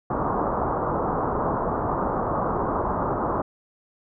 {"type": "low-pass noise", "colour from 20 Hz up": "white", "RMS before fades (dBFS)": -25, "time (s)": [0.1, 3.42], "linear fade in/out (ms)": 5, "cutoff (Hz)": 1200, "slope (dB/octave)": 48, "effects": []}